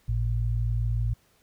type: tone pair together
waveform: sine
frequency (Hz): 53.66 / 113.7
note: A1 / A#2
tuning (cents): -43 / -43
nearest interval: octave + minor second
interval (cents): 1300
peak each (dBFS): -26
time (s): 0.08-1.14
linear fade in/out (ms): 10
effects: pink hiss -64 dBFS RMS until 1.42 s